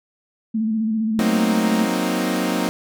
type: tone with vibrato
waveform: sine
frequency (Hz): 220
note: A3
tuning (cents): 0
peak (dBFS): -18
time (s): 0.54-1.87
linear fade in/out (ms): 10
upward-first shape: square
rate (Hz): 15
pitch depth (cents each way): 36
type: chord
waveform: sawtooth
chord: C half-diminished seventh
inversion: second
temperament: equal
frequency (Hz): 185 / 233.1 / 261.6 / 311.1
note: Gb3 / Bb3 / C4 / Eb4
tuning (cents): 0 / 0 / 0 / 0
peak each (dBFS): -21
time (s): 1.19-2.69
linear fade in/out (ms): 0
effects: none